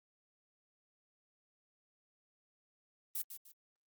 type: noise with echo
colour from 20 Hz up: violet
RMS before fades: -37 dBFS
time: 3.15-3.22 s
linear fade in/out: 5 ms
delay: 150 ms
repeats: 2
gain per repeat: -10 dB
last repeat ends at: 3.52 s
effects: Opus 24 kbps